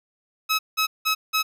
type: tone bursts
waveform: 15% pulse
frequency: 1285 Hz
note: E6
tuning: 45 cents flat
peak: -13 dBFS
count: 4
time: 0.49-1.43 s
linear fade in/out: 20 ms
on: 100 ms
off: 180 ms
effects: none